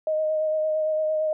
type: tone with vibrato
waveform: sine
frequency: 622.3 Hz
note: D#5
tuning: in tune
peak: -21 dBFS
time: 0.07-1.33 s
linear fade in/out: 2 ms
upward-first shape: sine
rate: 8.8 Hz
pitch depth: 17 cents each way
effects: none